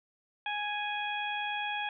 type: harmonic tone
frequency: 830.6 Hz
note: G#5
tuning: in tune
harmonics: 1 / 2 / 3 / 4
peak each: -35 / -38 / -37 / -40 dBFS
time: 0.46-1.89 s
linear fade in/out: 2 ms
effects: none